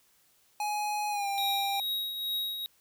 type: tone with pitch glide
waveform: square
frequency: 837 to 795.5 Hz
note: G#5 to G5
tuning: +13 to +25 cents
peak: -30 dBFS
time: 0.6-1.8 s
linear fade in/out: 2 ms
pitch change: -88 cents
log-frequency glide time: 1.09-1.28 s
type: tone with tremolo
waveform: square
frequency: 3802 Hz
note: A#7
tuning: 33 cents sharp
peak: -29 dBFS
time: 1.38-2.66 s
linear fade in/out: 0 ms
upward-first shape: triangle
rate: 2.3 Hz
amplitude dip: 55%
effects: white hiss -66 dBFS RMS until 2.8 s